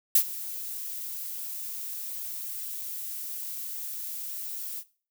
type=noise with ADSR envelope; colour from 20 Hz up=violet; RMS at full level=-18 dBFS; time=0.15-4.84 s; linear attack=6 ms; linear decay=76 ms; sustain=-18 dB; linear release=55 ms; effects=noise-tail reverb RT60 0.4 s tail -19 dB re dry